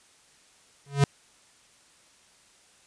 square tone with exponential growth, 140.8 Hz, C#3, 27 cents sharp, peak -14 dBFS, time 0.86-1.04 s, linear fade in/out 2 ms, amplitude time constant 37 ms, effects white hiss -59 dBFS RMS until 2.86 s + resampled to 22050 Hz

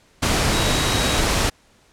sine tone in noise, 3830 Hz, A#7, 46 cents sharp, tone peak -28 dBFS, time 0.53-1.21 s, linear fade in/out 10 ms, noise pink, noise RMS -19 dBFS, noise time 0.22-1.5 s, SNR -12 dB, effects pink hiss -56 dBFS RMS until 1.92 s + low-pass 9000 Hz 12 dB/octave

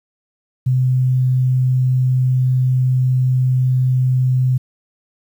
sine tone, 128.2 Hz, C3, 35 cents flat, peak -12 dBFS, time 0.66-4.58 s, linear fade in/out 10 ms, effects 8-bit

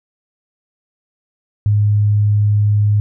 sine tone, 104.1 Hz, G#2, 5 cents sharp, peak -10 dBFS, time 1.66-3 s, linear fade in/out 0 ms, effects none

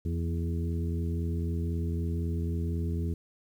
harmonic tone with a mistuned harmonic, 83.9 Hz, E2, 31 cents sharp, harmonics 1 / 2 / 3 / 4 / 5, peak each -29 / -35 / -39 / -41 / -43 dBFS, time 0.05-3.14 s, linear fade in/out 5 ms, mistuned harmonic 3, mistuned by -41 cents, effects 10-bit

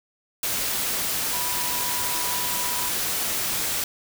sine tone in noise, 980 Hz, B5, 14 cents flat, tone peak -33 dBFS, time 1.33-2.89 s, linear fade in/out 2 ms, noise white, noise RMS -26 dBFS, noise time 0.43-3.84 s, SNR -10 dB, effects none

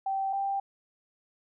sine tone pair in turn, 777 / 787.8 Hz, G5 / G5, -16 / +8 cents, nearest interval unison, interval 24 cents, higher second, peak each -27 dBFS, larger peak neither, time 0.06-0.33 / 0.33-0.6 s, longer neither, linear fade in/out 5 ms, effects none

